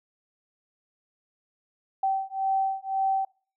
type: beating tone pair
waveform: sine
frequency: 772 / 773.9 Hz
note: G5 / G5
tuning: -27 / -22 cents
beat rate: 1.9 Hz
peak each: -27 dBFS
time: 2.03-3.25 s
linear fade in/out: 5 ms
effects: noise-tail reverb RT60 0.4 s tail -24 dB re dry

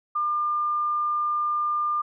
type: tone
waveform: sine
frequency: 1200 Hz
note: D6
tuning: 37 cents sharp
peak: -22 dBFS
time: 0.15-2.02 s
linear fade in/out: 10 ms
effects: none

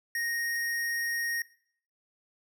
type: tone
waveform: square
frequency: 1864.7 Hz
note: A#6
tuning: in tune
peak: -30 dBFS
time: 0.15-1.42 s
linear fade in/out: 2 ms
type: noise with exponential growth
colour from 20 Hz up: violet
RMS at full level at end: -43 dBFS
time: 0.49-0.57 s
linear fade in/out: 5 ms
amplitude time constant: 17 ms
effects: noise-tail reverb RT60 0.6 s tail -19 dB re dry

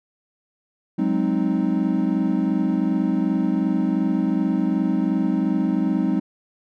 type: chord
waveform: triangle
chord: Ab dominant seventh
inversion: third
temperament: equal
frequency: 185 / 207.7 / 261.6 / 311.1 Hz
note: Gb3 / Ab3 / C4 / Eb4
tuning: 0 / 0 / 0 / 0 cents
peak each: -22 dBFS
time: 0.98-6.2 s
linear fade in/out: 10 ms
effects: none

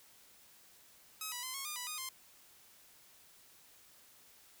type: tone with pitch steps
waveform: 5% pulse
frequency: 1275 / 979 / 1032 / 1092 / 1211 / 985 / 1234 / 1050 Hz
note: D#6 / B5 / C6 / C#6 / D#6 / B5 / D#6 / C6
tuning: +42 / -15 / -24 / -26 / -47 / -5 / -15 / +6 cents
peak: -28 dBFS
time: 1.21-2.09 s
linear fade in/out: 2 ms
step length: 110 ms
effects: white hiss -62 dBFS RMS until 4.6 s

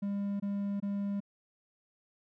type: tone bursts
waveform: triangle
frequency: 200.8 Hz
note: G3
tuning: 42 cents sharp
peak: -29 dBFS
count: 3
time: 0.02-1.204 s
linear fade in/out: 10 ms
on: 380 ms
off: 22 ms
effects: none

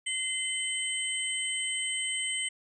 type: tone cluster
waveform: sine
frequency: 2067 / 3061 / 8220 Hz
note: C7 / G7 / C9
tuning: -22 / -42 / -32 cents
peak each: -34 / -33 / -34 dBFS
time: 0.06-2.49 s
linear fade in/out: 10 ms
effects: none

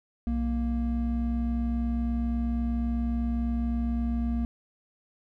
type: tone pair together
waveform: triangle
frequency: 61.82 / 233.4 Hz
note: B1 / A#3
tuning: +2 / +2 cents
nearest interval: octave + major seventh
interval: 2300 cents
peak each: -26 dBFS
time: 0.27-4.45 s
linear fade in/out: 0 ms
effects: none

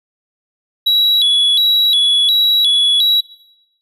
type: tone with vibrato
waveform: triangle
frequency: 3629 Hz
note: A#7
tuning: 47 cents flat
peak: -8 dBFS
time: 0.86-3.21 s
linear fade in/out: 10 ms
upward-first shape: square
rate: 1.4 Hz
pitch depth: 120 cents each way
effects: noise-tail reverb RT60 0.8 s tail -18 dB re dry + resampled to 32000 Hz

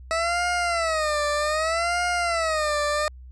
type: tone with vibrato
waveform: 20% pulse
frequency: 646 Hz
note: E5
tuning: 35 cents flat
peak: -17 dBFS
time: 0.11-3.08 s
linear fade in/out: 0 ms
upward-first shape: sine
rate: 0.64 Hz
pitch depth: 160 cents each way
effects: added 63 Hz sine -40 dBFS peak until 3.31 s + resampled to 22050 Hz

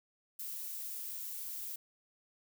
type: noise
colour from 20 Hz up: violet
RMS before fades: -42 dBFS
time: 0.39-1.76 s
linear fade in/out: 5 ms
effects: none

